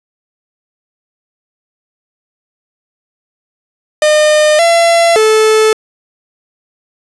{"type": "tone with pitch steps", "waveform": "45% pulse", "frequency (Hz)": [608, 677, 435.8], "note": ["D#5", "E5", "A4"], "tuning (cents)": [-40, 46, -17], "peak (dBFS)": -6, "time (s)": [4.02, 5.73], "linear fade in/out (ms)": 2, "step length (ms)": 570, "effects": ["resampled to 24000 Hz", "7-bit"]}